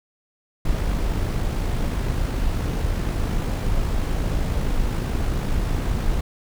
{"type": "noise with amplitude modulation", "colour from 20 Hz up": "brown", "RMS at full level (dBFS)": -21, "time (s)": [0.65, 6.21], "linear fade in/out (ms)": 5, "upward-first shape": "sine", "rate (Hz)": 53.8, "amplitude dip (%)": 30, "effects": []}